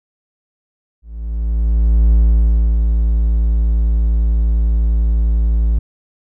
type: tone with ADSR envelope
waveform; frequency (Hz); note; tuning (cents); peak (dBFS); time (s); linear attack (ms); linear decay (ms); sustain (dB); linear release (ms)
triangle; 55.7; A1; +22; -5; 1.02-5.79; 1100; 640; -4; 7
effects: none